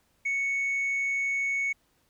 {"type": "tone with tanh clipping", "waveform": "sine", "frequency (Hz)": 2217, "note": "C#7", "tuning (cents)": 0, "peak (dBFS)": -26, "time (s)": [0.25, 1.73], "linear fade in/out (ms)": 10, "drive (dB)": 1, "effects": ["pink hiss -69 dBFS RMS until 2.09 s"]}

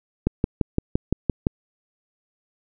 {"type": "click train", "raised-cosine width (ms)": 3, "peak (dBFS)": -6, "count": 8, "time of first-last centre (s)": [0.27, 1.469], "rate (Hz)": 5.84, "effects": []}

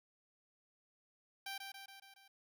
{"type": "tone with echo", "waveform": "10% pulse", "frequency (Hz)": 784, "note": "G5", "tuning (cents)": 0, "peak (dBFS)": -34, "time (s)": [1.46, 1.58], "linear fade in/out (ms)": 5, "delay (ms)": 140, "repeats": 5, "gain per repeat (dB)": -4, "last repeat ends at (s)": 2.28, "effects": []}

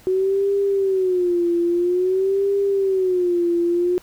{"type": "tone with vibrato", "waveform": "sine", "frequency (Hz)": 370, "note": "F#4", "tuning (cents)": 0, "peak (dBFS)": -16, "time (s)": [0.07, 3.98], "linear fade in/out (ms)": 0, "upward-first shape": "sine", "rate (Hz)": 0.5, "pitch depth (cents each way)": 130, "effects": ["pink hiss -50 dBFS RMS until 4.02 s"]}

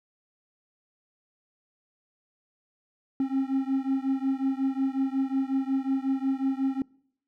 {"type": "beating tone pair", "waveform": "triangle", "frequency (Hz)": [266, 271.5], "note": ["C4", "C#4"], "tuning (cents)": [29, -36], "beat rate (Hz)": 5.5, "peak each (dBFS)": [-25, -26], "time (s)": [3.2, 6.82], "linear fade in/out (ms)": 2, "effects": ["noise-tail reverb RT60 0.7 s tail -26 dB re dry"]}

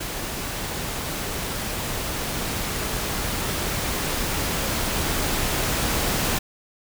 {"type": "noise with level ramp", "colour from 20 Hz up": "pink", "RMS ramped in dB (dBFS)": [-30, -23], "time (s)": [0, 6.39], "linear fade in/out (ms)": 10, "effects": []}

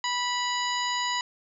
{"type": "harmonic tone", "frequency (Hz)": 982, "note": "B5", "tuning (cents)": -10, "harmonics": [1, 2, 3, 4, 5, 7], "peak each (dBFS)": [-29, -32, -34, -35, -36, -37], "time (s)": [0.04, 1.21], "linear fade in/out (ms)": 2, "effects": []}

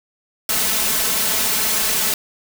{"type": "noise with comb filter", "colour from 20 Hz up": "white", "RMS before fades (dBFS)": -19, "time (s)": [0.49, 2.14], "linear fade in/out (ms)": 2, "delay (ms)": 4.6, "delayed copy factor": 0.75, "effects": []}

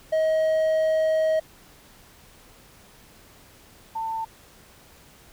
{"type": "tone pair in turn", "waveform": ["triangle", "sine"], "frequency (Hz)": [633, 895.2], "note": ["D#5", "A5"], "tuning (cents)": [30, 30], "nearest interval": "tritone", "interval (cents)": 600, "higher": "second", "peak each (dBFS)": [-17, -26], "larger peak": "first", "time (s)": [[0.12, 1.4], [3.95, 4.25]], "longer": "first", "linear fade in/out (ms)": 10, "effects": ["pink hiss -52 dBFS RMS until 5.32 s"]}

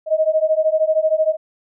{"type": "beating tone pair", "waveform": "sine", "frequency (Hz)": [622.3, 635.3], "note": ["D#5", "D#5"], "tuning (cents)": [0, 36], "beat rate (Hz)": 13, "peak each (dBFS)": -17, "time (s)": [0.06, 1.37], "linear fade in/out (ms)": 50, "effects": []}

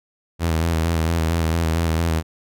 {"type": "tone with vibrato", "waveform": "sawtooth", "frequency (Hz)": 82.1, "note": "E2", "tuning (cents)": -6, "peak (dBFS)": -14, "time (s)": [0.39, 2.23], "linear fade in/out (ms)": 50, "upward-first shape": "square", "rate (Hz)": 4.4, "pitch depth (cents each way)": 36, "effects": []}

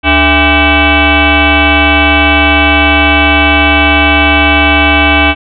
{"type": "tone with frequency modulation", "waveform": "sine", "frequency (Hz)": 1174.7, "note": "D6", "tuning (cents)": 0, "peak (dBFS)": -4, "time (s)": [0.03, 5.35], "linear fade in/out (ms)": 50, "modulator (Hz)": 367, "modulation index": 4.9, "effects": []}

